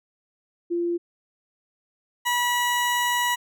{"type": "tone pair in turn", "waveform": ["sine", "20% pulse"], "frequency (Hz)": [344.7, 971.3], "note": ["F4", "B5"], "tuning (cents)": [-23, -29], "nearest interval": "octave + tritone", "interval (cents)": 1794, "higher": "second", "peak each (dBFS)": [-22, -16], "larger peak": "second", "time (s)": [[0.7, 0.98], [2.25, 3.36]], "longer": "second", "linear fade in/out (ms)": 20, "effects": []}